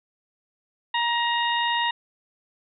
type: harmonic tone with a mistuned harmonic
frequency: 944 Hz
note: A#5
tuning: 22 cents sharp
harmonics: 1 / 2 / 3 / 4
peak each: -24 / -27 / -29 / -30 dBFS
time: 0.94-1.91 s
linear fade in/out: 5 ms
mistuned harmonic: 4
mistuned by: -33 cents
effects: none

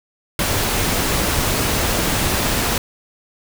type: noise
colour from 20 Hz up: pink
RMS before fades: -19 dBFS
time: 0.39-2.78 s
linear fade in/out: 2 ms
effects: none

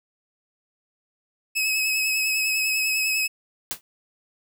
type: tone with vibrato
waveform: sawtooth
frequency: 2568 Hz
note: E7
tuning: 46 cents flat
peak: -18 dBFS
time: 1.55-3.28 s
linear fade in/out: 20 ms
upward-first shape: triangle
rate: 10 Hz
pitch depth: 31 cents each way
type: noise with exponential decay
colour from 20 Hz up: white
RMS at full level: -24 dBFS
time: 3.71-3.81 s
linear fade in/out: 0 ms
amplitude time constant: 21 ms
effects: none

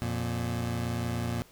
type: tone pair together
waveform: 25% pulse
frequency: 87.31 / 117.95 Hz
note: F2 / A#2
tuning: 0 / +21 cents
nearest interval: perfect fourth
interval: 521 cents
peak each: -31 / -27 dBFS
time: 0.02-1.42 s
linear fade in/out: 0 ms
effects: pink hiss -57 dBFS RMS until 1.51 s

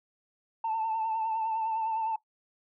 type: tone with vibrato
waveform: sine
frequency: 890 Hz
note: A5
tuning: 20 cents sharp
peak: -26 dBFS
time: 0.64-2.16 s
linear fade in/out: 5 ms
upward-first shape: triangle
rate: 9.8 Hz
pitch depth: 49 cents each way
effects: noise-tail reverb RT60 0.1 s tail -17 dB re dry + tanh soft clip ceiling -24 dBFS

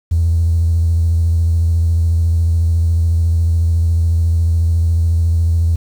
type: tone with vibrato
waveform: triangle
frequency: 83.2 Hz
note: E2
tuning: 17 cents sharp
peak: -7 dBFS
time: 0.11-5.76 s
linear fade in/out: 10 ms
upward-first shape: sine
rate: 14 Hz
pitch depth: 35 cents each way
effects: tanh soft clip ceiling -8 dBFS + 7-bit

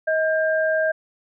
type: tone pair together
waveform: sine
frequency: 632.9 / 1597 Hz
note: D#5 / G6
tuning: +29 / +32 cents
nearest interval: octave + major third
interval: 1603 cents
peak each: -19 / -23 dBFS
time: 0.07-0.92 s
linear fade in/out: 10 ms
effects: none

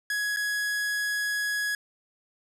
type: tone with dropouts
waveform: 45% pulse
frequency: 1673 Hz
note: G#6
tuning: 12 cents sharp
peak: -26 dBFS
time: 0.1-1.75 s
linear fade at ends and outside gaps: 2 ms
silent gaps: 0.363-0.369 s
effects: resampled to 32000 Hz

